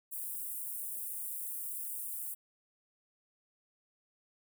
white high-pass noise, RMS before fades -40 dBFS, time 0.11-2.35 s, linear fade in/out 20 ms, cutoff 8700 Hz, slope 48 dB/octave, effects none

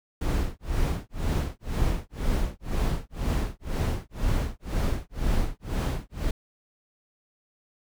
brown noise with tremolo, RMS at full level -23 dBFS, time 0.21-6.31 s, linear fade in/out 5 ms, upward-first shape sine, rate 2 Hz, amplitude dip 100%, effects none

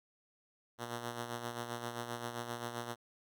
5% pulse tone with tremolo, 119 Hz, A#2, 36 cents sharp, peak -26 dBFS, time 0.78-2.96 s, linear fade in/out 50 ms, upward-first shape sine, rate 7.6 Hz, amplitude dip 55%, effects none

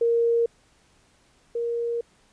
sine tone pair in turn, 466.2 / 469.4 Hz, A#4 / A#4, 0 / +12 cents, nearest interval unison, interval 12 cents, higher second, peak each -18 / -24 dBFS, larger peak first, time 0.01-0.46 / 1.55-2.01 s, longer second, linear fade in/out 5 ms, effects pink hiss -61 dBFS RMS until 2.32 s + resampled to 22050 Hz

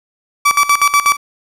30% pulse tone with tremolo, 1153 Hz, D6, 32 cents flat, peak -5 dBFS, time 0.45-1.17 s, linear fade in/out 10 ms, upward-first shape square, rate 8.2 Hz, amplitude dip 80%, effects resampled to 32000 Hz + 7-bit

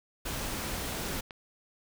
pink noise, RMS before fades -35 dBFS, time 0.25-1.21 s, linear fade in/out 10 ms
clicks, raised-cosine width 0.3 ms, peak -29 / -25 dBFS, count 2, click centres 1.124 / 1.308 s
effects none

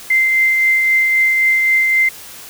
sine tone with tremolo, 2082 Hz, C7, 9 cents flat, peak -9 dBFS, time 0.1-2.09 s, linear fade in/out 5 ms, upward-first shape triangle, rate 3.8 Hz, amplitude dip 30%, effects white hiss -35 dBFS RMS until 2.49 s

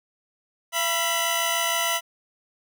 15% pulse tone cluster, 676 / 981 / 3010 Hz, E5 / B5 / F#7, +43 / -12 / +29 cents, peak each -20 dBFS, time 0.72-2.01 s, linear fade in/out 50 ms, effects none

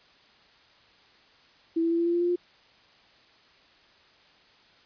sine tone with pitch steps, 329.4 / 332.7 / 335.9 / 339.2 / 342.6 / 346 / 349.4 / 352.8 Hz, E4 / E4 / E4 / E4 / F4 / F4 / F4 / F4, -1 / +16 / +33 / +50 / -33 / -16 / +1 / +18 cents, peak -22 dBFS, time 1.76-2.36 s, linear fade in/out 10 ms, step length 75 ms, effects white hiss -58 dBFS RMS until 4.85 s + resampled to 11025 Hz

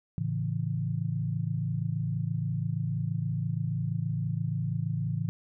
sine chord, A major, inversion none, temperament equal, 110 / 138.59 / 164.81 Hz, A2 / C#3 / E3, 0 / 0 / 0 cents, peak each -32 dBFS, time 0.18-5.29 s, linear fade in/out 0 ms, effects none

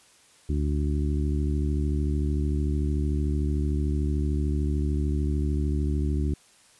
harmonic tone, 73.4 Hz, D2, in tune, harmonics 1 / 2 / 3 / 4 / 5, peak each -24 / -31 / -34 / -33 / -37 dBFS, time 0.49-6.34 s, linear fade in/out 5 ms, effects white hiss -57 dBFS RMS until 6.79 s + resampled to 24000 Hz

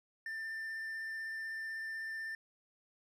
triangle tone with vibrato, 1787 Hz, A6, 26 cents sharp, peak -37 dBFS, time 0.26-2.35 s, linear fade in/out 2 ms, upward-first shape sine, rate 16 Hz, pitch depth 9 cents each way, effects none

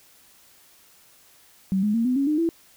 sine tone with pitch steps, 191.1 / 209.6 / 229.9 / 252.2 / 276.6 / 303.4 / 332.7 Hz, G3 / G#3 / A#3 / B3 / C#4 / D#4 / E4, -44 / +16 / -24 / +36 / -4 / -44 / +16 cents, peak -19 dBFS, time 1.72-2.49 s, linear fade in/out 0 ms, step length 110 ms, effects white hiss -55 dBFS RMS until 2.76 s

